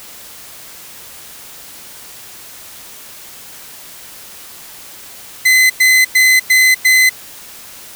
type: tone bursts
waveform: 40% pulse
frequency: 2035 Hz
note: C7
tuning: 49 cents flat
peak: -6 dBFS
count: 5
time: 5.45-7.096 s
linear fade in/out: 10 ms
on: 250 ms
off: 99 ms
effects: white hiss -35 dBFS RMS until 7.95 s